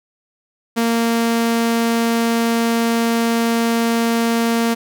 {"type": "tone", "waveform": "sawtooth", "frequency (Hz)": 231, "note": "A#3", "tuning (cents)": -16, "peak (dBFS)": -11, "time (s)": [0.76, 4.75], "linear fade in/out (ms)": 20, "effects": []}